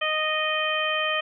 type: harmonic tone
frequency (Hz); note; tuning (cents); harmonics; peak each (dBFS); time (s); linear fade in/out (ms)
620; D#5; -6; 1 / 2 / 3 / 4 / 5; -29 / -29 / -29 / -29 / -29; 0.01-1.21; 10
effects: none